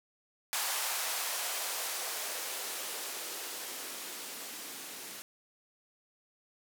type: noise with band-pass filter sweep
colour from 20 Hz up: violet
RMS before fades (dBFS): -38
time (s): 0.53-5.22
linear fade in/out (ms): 0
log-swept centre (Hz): 830 to 210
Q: 1.4
effects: none